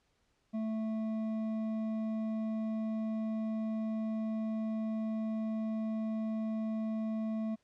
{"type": "tone with hard clipping", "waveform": "sine", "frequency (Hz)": 220, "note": "A3", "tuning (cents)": 0, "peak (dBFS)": -34, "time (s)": [0.53, 7.56], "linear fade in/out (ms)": 20, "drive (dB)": 7, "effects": ["pink hiss -75 dBFS RMS until 7.63 s", "low-pass 7000 Hz 12 dB/octave"]}